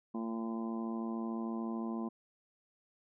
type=harmonic tone; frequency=113.6 Hz; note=A#2; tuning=44 cents flat; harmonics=2 / 3 / 4 / 5 / 6 / 7 / 8 / 9; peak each=-36 / -42 / -52 / -54 / -50 / -52 / -55 / -48 dBFS; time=0.14-2.09 s; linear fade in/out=10 ms; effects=none